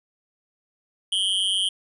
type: tone with amplitude modulation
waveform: square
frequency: 3136 Hz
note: G7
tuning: in tune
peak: -17 dBFS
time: 1.12-1.69 s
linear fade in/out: 5 ms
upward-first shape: sine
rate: 192 Hz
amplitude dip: 100%
effects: resampled to 24000 Hz + 9-bit